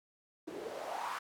white noise with band-pass filter sweep, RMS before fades -41 dBFS, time 0.47-1.19 s, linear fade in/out 10 ms, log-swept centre 320 to 1200 Hz, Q 4.1, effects none

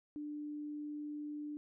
sine tone, 296.8 Hz, D4, 18 cents sharp, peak -40 dBFS, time 0.16-1.57 s, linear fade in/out 0 ms, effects none

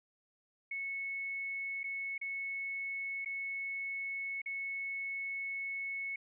sine tone with dropouts, 2202 Hz, C#7, 12 cents flat, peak -36 dBFS, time 0.71-6.16 s, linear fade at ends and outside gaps 5 ms, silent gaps 1.833-1.84 / 2.18-2.213 / 3.248-3.258 / 4.418-4.459 s, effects none

